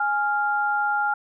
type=tone pair together; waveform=sine; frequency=830.6 / 1395.5 Hz; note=G#5 / F6; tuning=0 / -2 cents; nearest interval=major sixth; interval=898 cents; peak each=-23 dBFS; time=0-1.14 s; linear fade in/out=5 ms; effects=none